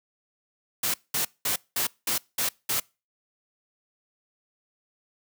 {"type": "noise bursts", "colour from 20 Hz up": "white", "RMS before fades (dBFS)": -26, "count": 7, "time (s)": [0.83, 2.8], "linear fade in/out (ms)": 5, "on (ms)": 110, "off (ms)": 200, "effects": ["noise-tail reverb RT60 0.3 s tail -25 dB re dry", "high-pass 80 Hz 12 dB/octave"]}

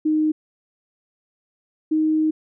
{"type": "tone pair in turn", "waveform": "sine", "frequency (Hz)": [309.2, 312.1], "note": ["D#4", "D#4"], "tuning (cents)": [-11, 5], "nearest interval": "unison", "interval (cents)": 16, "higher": "second", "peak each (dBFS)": -16, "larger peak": "neither", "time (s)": [[0.05, 0.32], [1.91, 2.31]], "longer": "second", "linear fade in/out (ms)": 10, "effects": []}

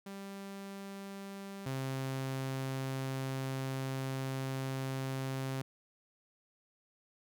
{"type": "tone pair in turn", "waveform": "sawtooth", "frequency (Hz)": [197, 133.2], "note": ["G3", "C3"], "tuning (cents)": [9, 31], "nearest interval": "perfect fifth", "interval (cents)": 678, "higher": "first", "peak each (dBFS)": [-39, -31], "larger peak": "second", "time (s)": [[0.06, 1.66], [1.66, 5.62]], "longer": "second", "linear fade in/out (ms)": 5, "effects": []}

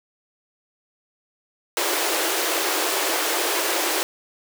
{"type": "high-pass noise", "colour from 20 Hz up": "pink", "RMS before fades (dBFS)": -23, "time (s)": [1.77, 4.03], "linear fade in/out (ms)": 0, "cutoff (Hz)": 310, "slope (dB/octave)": 96, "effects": []}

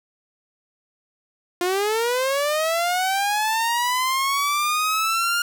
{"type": "linear sweep", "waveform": "sawtooth", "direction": "up", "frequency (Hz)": [348.5, 1416], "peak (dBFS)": -16, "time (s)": [1.61, 5.42], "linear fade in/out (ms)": 2, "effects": []}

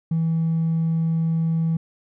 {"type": "tone with hard clipping", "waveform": "sine", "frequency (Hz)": 163.4, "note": "E3", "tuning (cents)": -15, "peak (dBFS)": -19, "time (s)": [0.11, 1.77], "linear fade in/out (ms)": 5, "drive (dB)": 1, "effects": []}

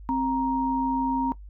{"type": "tone pair together", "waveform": "sine", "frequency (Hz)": [263.4, 937], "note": ["C4", "A#5"], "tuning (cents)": [12, 9], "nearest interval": "octave + minor seventh", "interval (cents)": 2197, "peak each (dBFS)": -25, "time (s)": [0.09, 1.32], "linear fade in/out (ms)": 0, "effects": ["noise-tail reverb RT60 0.1 s tail -17 dB re dry", "added 50 Hz sine -40 dBFS peak until 1.49 s"]}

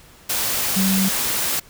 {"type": "tone in noise", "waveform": "sine", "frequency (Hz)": 191.4, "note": "G3", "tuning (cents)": -41, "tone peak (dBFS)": -17, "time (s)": [0.76, 1.09], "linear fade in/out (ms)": 10, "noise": "white", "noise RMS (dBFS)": -22, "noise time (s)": [0.29, 1.6], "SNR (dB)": 2, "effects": ["pink hiss -48 dBFS RMS until 1.69 s"]}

